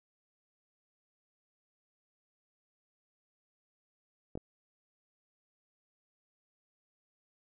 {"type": "clicks", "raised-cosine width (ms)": 2, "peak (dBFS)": -26, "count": 2, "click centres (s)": [4.354, 4.375], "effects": []}